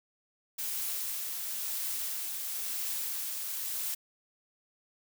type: noise with tremolo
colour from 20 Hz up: blue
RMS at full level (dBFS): -34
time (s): 0.58-3.95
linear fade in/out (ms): 10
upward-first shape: triangle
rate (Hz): 0.97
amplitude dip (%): 30
effects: none